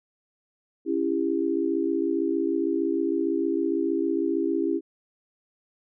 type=chord; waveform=sine; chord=C# diminished; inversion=none; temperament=just; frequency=277.2 / 332.6 / 399.1 Hz; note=C#4 / E4 / G4; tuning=0 / +16 / +31 cents; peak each=-28 / -25 / -28 dBFS; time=0.85-4.81 s; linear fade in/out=50 ms; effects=none